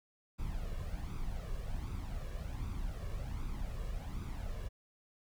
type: noise with flanger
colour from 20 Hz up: brown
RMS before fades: -39 dBFS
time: 0.38-4.69 s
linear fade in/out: 20 ms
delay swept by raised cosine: 0.82 to 1.79 ms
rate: 1.3 Hz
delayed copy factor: +0.6
effects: none